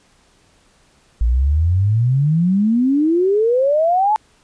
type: exponential sweep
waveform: sine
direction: up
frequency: 55.1 to 880 Hz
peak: -12 dBFS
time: 1.21-4.16 s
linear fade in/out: 0 ms
effects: pink hiss -55 dBFS RMS until 4.43 s + resampled to 22050 Hz